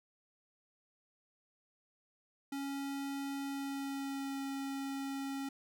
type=tone with pitch glide; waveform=square; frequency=277.2 to 273.7 Hz; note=C#4 to C#4; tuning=0 to -22 cents; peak=-38 dBFS; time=2.52-5.49 s; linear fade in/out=5 ms; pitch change=-22 cents; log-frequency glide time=3.44-4.4 s; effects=none

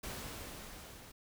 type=noise with level ramp; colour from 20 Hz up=pink; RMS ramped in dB=-42 to -54 dBFS; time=0.03-1.12 s; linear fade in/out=10 ms; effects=none

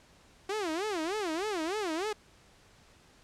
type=tone with vibrato; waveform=sawtooth; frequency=368.3 Hz; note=F#4; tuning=8 cents flat; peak=-27 dBFS; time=0.49-2.13 s; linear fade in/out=5 ms; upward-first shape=sine; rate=3.3 Hz; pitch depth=290 cents each way; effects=pink hiss -60 dBFS RMS until 3.23 s + low-pass 8000 Hz 12 dB/octave

